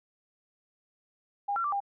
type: tone with pitch steps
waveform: sine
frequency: 809 / 1362 / 1170 / 801 Hz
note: G#5 / F6 / D6 / G5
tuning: -46 / -44 / -7 / +37 cents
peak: -27 dBFS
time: 1.48-1.804 s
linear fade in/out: 10 ms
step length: 81 ms
effects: none